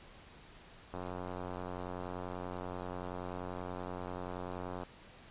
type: click train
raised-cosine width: 1 ms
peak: -27 dBFS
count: 353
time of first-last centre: 0.94-4.834 s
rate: 90.4 Hz
effects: pink hiss -56 dBFS RMS until 5.3 s + resampled to 8000 Hz